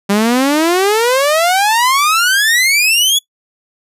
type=exponential sweep; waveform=sawtooth; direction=up; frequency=196 to 3438 Hz; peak=-6 dBFS; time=0.09-3.19 s; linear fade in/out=10 ms; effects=noise-tail reverb RT60 0.1 s tail -21 dB re dry + resampled to 32000 Hz